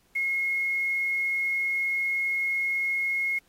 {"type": "tone with quantisation", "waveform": "sine", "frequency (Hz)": 2161, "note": "C#7", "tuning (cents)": -45, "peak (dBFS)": -24, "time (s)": [0.15, 3.39], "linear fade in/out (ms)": 10, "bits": 8, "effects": ["pink hiss -65 dBFS RMS until 3.48 s", "AAC 48 kbps"]}